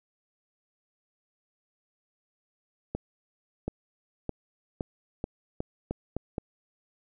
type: accelerating click train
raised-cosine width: 2 ms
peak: -17 dBFS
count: 9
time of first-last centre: 2.95-6.382 s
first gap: 730 ms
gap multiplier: 0.84
effects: none